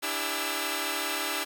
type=tone cluster; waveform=5% pulse; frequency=292.3 / 329.4 / 403.5 / 1330 Hz; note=D4 / E4 / G#4 / E6; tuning=-8 / -1 / -50 / +15 cents; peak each=-23 dBFS; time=0.02-1.45 s; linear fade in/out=20 ms; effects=none